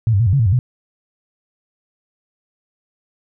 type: tone with pitch steps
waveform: sine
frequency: 113.4 / 98 / 117.8 / 93.4 / 139.3 / 113.1 / 92.3 / 125.1 Hz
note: A#2 / G2 / A#2 / F#2 / C#3 / A2 / F#2 / B2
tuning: -47 / 0 / +19 / +17 / +9 / +48 / -4 / +23 cents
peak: -11 dBFS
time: 0.07-0.59 s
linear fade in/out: 0 ms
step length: 65 ms
effects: none